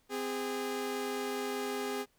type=tone pair together; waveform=sawtooth; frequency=258 / 409.5 Hz; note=C4 / G#4; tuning=-24 / -24 cents; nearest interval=minor sixth; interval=800 cents; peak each=-35 / -31 dBFS; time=0.09-2.06 s; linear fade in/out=50 ms; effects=pink hiss -71 dBFS RMS until 2.18 s